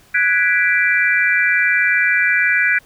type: chord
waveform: sine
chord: G# half-diminished seventh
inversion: third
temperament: equal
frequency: 1480 / 1661.2 / 1975.5 / 2349 Hz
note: F#6 / G#6 / B6 / D7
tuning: 0 / 0 / 0 / 0 cents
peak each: -18 dBFS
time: 0.14-2.79 s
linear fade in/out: 10 ms
effects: pink hiss -50 dBFS RMS until 2.85 s